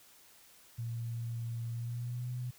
sine tone with pitch glide, 116.54 to 124.19 Hz, A#2 to B2, 0 to +10 cents, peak -35 dBFS, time 0.78-2.51 s, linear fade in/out 10 ms, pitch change +110 cents, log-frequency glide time 1.71-2.29 s, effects white hiss -60 dBFS RMS until 2.58 s

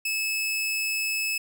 sawtooth tone, 2600 Hz, E7, 24 cents flat, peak -22 dBFS, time 0.05-1.38 s, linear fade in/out 5 ms, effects none

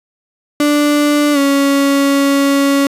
35% pulse tone with pitch glide, 293.7 to 278.7 Hz, D4 to C#4, 0 to +9 cents, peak -8 dBFS, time 0.6-2.87 s, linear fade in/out 2 ms, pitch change -91 cents, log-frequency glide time 1.33-1.38 s, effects resampled to 32000 Hz + 7-bit

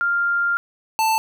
sine / square tone pair in turn, 1396.9 / 884.1 Hz, F6 / A5, 0 / +8 cents, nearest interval minor sixth, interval 792 cents, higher first, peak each -17 / -17 dBFS, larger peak neither, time 0.01-0.57 / 0.99-1.18 s, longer first, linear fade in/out 0 ms, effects none

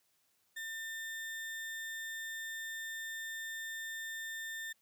35% pulse tone, 1800 Hz, A6, 39 cents sharp, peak -38 dBFS, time 0.56-4.73 s, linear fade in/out 10 ms, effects white hiss -75 dBFS RMS until 4.81 s + high-pass 60 Hz 12 dB/octave

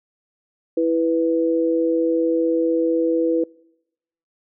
sine tone pair together, 329.6 / 493.9 Hz, E4 / B4, 0 / 0 cents, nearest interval perfect fifth, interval 700 cents, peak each -19 dBFS, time 0.77-3.44 s, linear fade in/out 5 ms, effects noise-tail reverb RT60 0.9 s tail -26 dB re dry

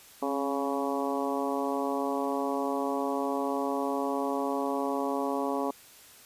harmonic tone with a mistuned harmonic, 139.9 Hz, C#3, 16 cents sharp, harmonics 2 / 3 / 4 / 5 / 6 / 7 / 8, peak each -32 / -34 / -35 / -36 / -37 / -37 / -38 dBFS, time 0.22-5.71 s, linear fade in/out 5 ms, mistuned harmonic 2, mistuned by -38 cents, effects white hiss -53 dBFS RMS until 6.25 s + resampled to 32000 Hz

